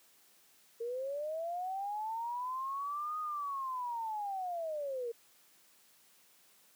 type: linear two-way sweep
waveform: sine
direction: up then down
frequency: 456 to 1248 to 456 Hz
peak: -35 dBFS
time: 0.8-5.12 s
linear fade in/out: 10 ms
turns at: 3.19 s
effects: white hiss -65 dBFS RMS until 6.75 s + high-pass 150 Hz 12 dB/octave